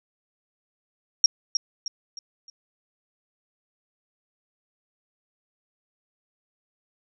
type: tone with echo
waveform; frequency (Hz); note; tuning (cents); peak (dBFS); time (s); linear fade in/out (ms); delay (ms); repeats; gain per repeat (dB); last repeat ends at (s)
sine; 5588; F8; 0; -11; 1.24-1.26; 2; 310; 4; -8; 2.5
effects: none